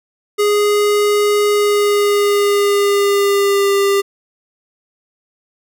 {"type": "tone with pitch glide", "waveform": "square", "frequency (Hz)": [413.9, 398], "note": ["G#4", "G4"], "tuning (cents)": [-6, 26], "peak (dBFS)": -12, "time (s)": [0.38, 4.02], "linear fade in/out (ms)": 20, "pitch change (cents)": -68, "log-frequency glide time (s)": [1.5, 3.75], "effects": []}